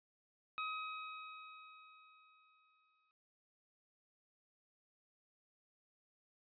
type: tone with exponential decay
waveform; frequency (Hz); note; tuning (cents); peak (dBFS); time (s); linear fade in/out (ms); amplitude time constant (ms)
25% pulse; 1266; D#6; +30; -34; 0.58-3.11; 0; 550
effects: resampled to 11025 Hz